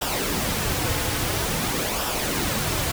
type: noise with flanger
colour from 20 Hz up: pink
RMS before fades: -25 dBFS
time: 0.01-2.92 s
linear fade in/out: 10 ms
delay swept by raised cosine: 0.46 to 5.26 ms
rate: 0.49 Hz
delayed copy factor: -0.5
effects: none